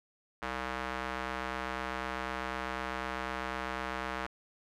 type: tone with band-pass filter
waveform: square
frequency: 64 Hz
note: C2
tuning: 38 cents flat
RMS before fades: -37 dBFS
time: 0.42-4.27 s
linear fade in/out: 10 ms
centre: 1400 Hz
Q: 1.1
effects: none